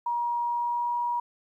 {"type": "tone with pitch glide", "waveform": "sine", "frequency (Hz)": [952, 958.6], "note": ["A#5", "A#5"], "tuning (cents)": [36, 48], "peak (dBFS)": -25, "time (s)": [0.06, 1.2], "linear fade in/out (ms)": 5, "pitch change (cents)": 12, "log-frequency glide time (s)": [0.46, 0.95], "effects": ["11-bit"]}